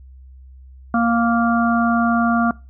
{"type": "harmonic tone", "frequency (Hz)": 233.1, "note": "A#3", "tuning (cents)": 0, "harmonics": [1, 3, 5, 6], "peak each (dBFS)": [-16, -21, -23, -24], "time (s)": [0.94, 2.51], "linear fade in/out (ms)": 2, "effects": ["noise-tail reverb RT60 0.3 s tail -22 dB re dry", "added 65 Hz sine -39 dBFS peak until 2.69 s"]}